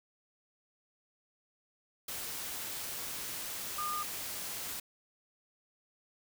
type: tone in noise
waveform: sine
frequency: 1214 Hz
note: D#6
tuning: 43 cents flat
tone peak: -34 dBFS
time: 3.78-4.03 s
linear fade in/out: 5 ms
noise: white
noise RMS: -40 dBFS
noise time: 2.08-4.8 s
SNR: +3 dB
effects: none